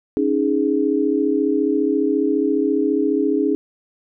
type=chord; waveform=sine; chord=C# suspended second; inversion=none; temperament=just; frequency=277.2 / 311.8 / 415.8 Hz; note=C#4 / D#4 / G#4; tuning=0 / +4 / +2 cents; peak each=-20 dBFS; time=0.17-3.55 s; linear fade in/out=0 ms; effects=none